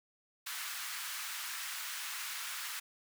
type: high-pass noise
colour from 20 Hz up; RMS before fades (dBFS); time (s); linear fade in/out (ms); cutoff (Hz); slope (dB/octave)
pink; -41; 0.46-2.8; 10; 1200; 24
effects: none